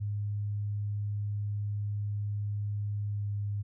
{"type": "tone with pitch glide", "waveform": "sine", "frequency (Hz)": [103.1, 102.27], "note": ["G#2", "G#2"], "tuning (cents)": [-12, -26], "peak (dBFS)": -30, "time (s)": [0, 3.63], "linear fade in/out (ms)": 20, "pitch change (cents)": -14, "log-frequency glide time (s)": [3.1, 3.26], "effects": []}